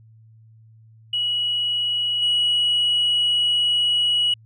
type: tone with level steps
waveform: sine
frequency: 2919 Hz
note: F#7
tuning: 24 cents flat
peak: -19 / -15 dBFS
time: 1.13-4.34 s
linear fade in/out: 5 ms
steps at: 2.22 s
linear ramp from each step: 5 ms
effects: tanh soft clip ceiling -14 dBFS + added 111 Hz sine -47 dBFS peak until 4.45 s